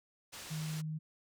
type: low-pass noise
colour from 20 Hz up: white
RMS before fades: -48 dBFS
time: 0.32-0.82 s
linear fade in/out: 20 ms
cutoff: 7600 Hz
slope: 12 dB/octave
type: tone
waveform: sine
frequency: 156 Hz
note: D#3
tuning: 5 cents sharp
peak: -36 dBFS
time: 0.5-0.99 s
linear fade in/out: 20 ms
effects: none